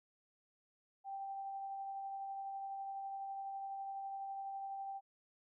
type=tone with tremolo; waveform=sine; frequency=784 Hz; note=G5; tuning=in tune; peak=-40 dBFS; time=1.04-5.01 s; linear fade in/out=50 ms; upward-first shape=triangle; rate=12 Hz; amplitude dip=25%; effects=none